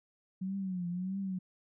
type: tone with vibrato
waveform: sine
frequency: 184.8 Hz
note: F#3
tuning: 2 cents flat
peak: -33 dBFS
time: 0.41-1.39 s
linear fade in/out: 10 ms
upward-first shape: triangle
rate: 1.6 Hz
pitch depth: 120 cents each way
effects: none